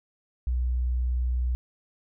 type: tone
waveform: sine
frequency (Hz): 61.74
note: B1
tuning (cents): 0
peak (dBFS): -23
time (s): 0.47-1.55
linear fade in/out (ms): 0
effects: none